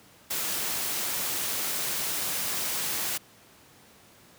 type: noise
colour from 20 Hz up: white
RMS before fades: -30 dBFS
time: 0.3-3.18 s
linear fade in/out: 10 ms
effects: pink hiss -55 dBFS RMS until 4.38 s + high-pass 100 Hz 12 dB/octave